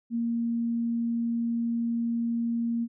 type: tone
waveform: sine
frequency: 233.1 Hz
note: A#3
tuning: in tune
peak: -25 dBFS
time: 0.1-2.88 s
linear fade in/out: 50 ms
effects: none